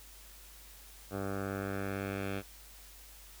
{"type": "tone with low-pass filter sweep", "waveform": "10% pulse", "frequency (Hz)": 98, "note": "G2", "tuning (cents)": 0, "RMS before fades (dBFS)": -37, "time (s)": [1.1, 2.43], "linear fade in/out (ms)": 50, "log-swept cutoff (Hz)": [1100, 2900], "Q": 1.7, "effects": ["added 50 Hz sine -55 dBFS peak until 3.4 s", "white hiss -55 dBFS RMS until 3.4 s"]}